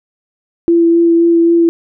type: tone with vibrato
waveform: sine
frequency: 336.8 Hz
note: E4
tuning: 37 cents sharp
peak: -6 dBFS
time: 0.68-1.69 s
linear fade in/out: 0 ms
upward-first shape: sine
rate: 3.8 Hz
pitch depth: 12 cents each way
effects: none